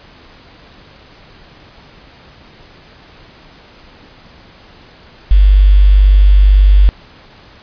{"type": "tone with quantisation", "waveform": "sine", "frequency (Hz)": 49, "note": "G1", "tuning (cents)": 0, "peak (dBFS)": -3, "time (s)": [5.31, 6.89], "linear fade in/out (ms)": 0, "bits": 5, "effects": ["pink hiss -41 dBFS RMS until 7.62 s", "resampled to 11025 Hz"]}